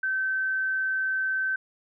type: tone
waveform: sine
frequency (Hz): 1541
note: G6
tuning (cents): -30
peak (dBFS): -24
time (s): 0.03-1.56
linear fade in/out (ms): 5
effects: none